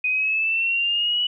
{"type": "exponential sweep", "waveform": "sine", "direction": "up", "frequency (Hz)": [2489, 2958], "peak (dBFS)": -19, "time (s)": [0.04, 1.27], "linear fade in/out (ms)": 5, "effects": []}